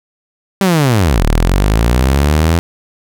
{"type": "linear two-way sweep", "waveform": "sawtooth", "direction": "down then up", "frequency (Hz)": [200, 35.63, 85], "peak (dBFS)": -5, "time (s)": [0.61, 2.59], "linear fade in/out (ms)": 0, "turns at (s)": 1.24, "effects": []}